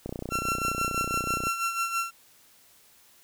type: click train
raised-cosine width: 2 ms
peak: -20 dBFS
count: 44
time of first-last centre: 0.06-1.47 s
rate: 30.5 Hz
type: tone with tremolo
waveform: 30% pulse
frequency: 1358 Hz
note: F6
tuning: 49 cents flat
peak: -22 dBFS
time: 0.3-2.11 s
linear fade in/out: 50 ms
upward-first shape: sine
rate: 6.1 Hz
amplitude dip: 60%
effects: white hiss -58 dBFS RMS until 3.23 s